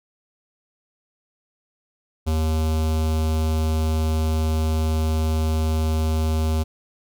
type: tone with notch filter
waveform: square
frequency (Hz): 78.9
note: D#2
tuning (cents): +25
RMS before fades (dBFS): -21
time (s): 2.26-6.64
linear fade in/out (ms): 20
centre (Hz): 1800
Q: 1.3
effects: none